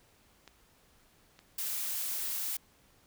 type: clicks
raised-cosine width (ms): 0.2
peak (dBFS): -32 / -35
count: 2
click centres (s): 0.477 / 1.391
type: noise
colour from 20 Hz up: blue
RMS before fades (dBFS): -35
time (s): 1.58-2.57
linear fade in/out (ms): 5
effects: pink hiss -65 dBFS RMS until 3.06 s